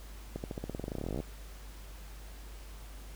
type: accelerating click train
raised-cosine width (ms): 2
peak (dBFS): -23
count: 24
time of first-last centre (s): 0.36-1.202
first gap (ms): 79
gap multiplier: 0.92
effects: added 50 Hz sine -45 dBFS peak until 3.15 s + pink hiss -54 dBFS RMS until 3.15 s